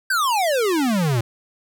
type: exponential sweep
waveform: square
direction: down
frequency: 1599 to 110 Hz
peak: -18 dBFS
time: 0.1-1.21 s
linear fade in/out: 5 ms
effects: none